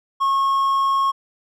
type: tone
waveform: triangle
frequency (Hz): 1090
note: C#6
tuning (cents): -29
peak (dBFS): -14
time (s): 0.2-1.12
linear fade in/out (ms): 20
effects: none